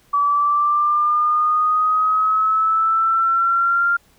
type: exponential sweep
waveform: sine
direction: up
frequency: 1145 to 1396.9 Hz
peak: -14 dBFS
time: 0.13-3.97 s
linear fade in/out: 10 ms
effects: pink hiss -56 dBFS RMS until 4.18 s